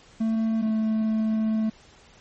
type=tone pair in turn; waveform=triangle; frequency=222.8 / 219.1 Hz; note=A3 / A3; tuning=+22 / -7 cents; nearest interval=unison; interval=29 cents; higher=first; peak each=-19 dBFS; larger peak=neither; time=0.2-0.62 / 0.62-1.7 s; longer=second; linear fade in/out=10 ms; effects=pink hiss -53 dBFS RMS until 2.2 s + MP3 32 kbps